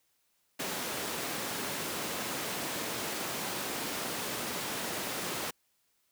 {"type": "high-pass noise", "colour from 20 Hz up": "pink", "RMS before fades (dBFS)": -36, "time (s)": [0.59, 5.51], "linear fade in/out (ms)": 10, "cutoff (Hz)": 220, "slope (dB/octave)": 12, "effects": ["white hiss -74 dBFS RMS until 6.11 s"]}